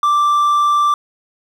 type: tone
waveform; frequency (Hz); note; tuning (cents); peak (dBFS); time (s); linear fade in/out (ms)
triangle; 1174.7; D6; 0; -9; 0.03-0.94; 2
effects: 8-bit